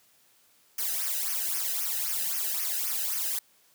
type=noise with flanger; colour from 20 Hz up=blue; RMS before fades=-30 dBFS; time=0.78-3.39 s; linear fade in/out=5 ms; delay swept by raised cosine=0.25 to 0.92 ms; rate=3.8 Hz; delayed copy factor=-0.9; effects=white hiss -63 dBFS RMS until 3.74 s + high-pass 80 Hz 12 dB/octave